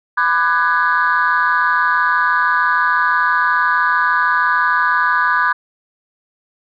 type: chord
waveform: sine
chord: G# half-diminished seventh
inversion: first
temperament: just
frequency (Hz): 996.7 / 1196.1 / 1495.1 / 1661.2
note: B5 / D6 / F#6 / G#6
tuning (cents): +16 / +31 / +18 / 0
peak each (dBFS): -17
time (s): 0.17-5.53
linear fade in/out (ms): 10
effects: tanh soft clip ceiling -5 dBFS